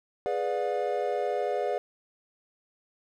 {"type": "chord", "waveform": "triangle", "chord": "G# diminished seventh", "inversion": "none", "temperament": "equal with one note detuned", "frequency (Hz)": [415.3, 493.9, 587.3, 715.2], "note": ["G#4", "B4", "D5", "F5"], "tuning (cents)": [0, 0, 0, 41], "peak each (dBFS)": -30, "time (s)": [0.26, 1.78], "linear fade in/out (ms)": 0, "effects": []}